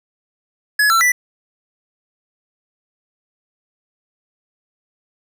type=tone with pitch steps; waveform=square; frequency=1692 / 1344 / 1975 Hz; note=G#6 / E6 / B6; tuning=+32 / +33 / 0 cents; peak=-12 dBFS; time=0.79-1.12 s; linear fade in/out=5 ms; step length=110 ms; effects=9-bit